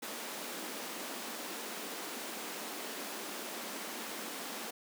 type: high-pass noise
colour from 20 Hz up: pink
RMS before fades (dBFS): -42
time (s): 0.02-4.71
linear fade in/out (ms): 10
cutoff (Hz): 210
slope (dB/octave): 48
effects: none